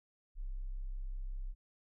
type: tone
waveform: sine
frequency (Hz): 32.7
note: C1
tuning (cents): 0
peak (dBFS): -37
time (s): 0.35-1.55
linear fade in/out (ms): 50
effects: none